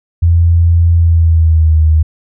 sine tone with pitch glide, 84.6 to 78.48 Hz, E2 to D#2, +45 to +15 cents, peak -5 dBFS, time 0.22-2.03 s, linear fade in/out 10 ms, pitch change -130 cents, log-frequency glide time 0.95-1.79 s, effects none

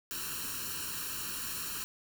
white noise with comb filter, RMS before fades -38 dBFS, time 0.11-1.84 s, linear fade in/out 0 ms, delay 0.71 ms, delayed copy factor +0.95, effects none

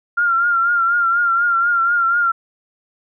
sine tone with vibrato, 1389 Hz, F6, 10 cents flat, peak -13 dBFS, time 0.17-2.32 s, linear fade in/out 10 ms, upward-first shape triangle, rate 4.1 Hz, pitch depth 58 cents each way, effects none

